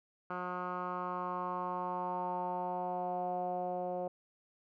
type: tone with low-pass filter sweep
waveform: 10% pulse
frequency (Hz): 180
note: F#3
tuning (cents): -47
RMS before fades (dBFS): -37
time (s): 0.3-4.08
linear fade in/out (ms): 5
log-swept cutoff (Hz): 1400 to 620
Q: 4.6
effects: none